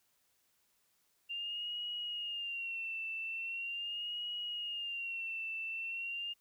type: tone with vibrato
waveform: sine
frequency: 2780 Hz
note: F7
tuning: 9 cents flat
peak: -37 dBFS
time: 1.29-6.34 s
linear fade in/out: 20 ms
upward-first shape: sine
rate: 0.41 Hz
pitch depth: 74 cents each way
effects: white hiss -75 dBFS RMS until 6.4 s